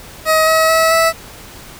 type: tone with pitch steps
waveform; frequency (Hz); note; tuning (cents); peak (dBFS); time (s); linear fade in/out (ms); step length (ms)
20% pulse; 633 / 640.4 / 647.8 / 655.3; D#5 / D#5 / E5 / E5; +30 / +50 / -30 / -10; -5; 0.25-1.13; 50; 220
effects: pink hiss -36 dBFS RMS until 1.79 s